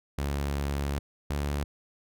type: tone pair in turn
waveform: sawtooth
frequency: 70.7 / 71.98 Hz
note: C#2 / D2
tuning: +35 / -34 cents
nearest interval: unison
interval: 31 cents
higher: second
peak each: -24 dBFS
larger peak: neither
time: 0.18-0.99 / 1.3-1.64 s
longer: first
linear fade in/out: 5 ms
effects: none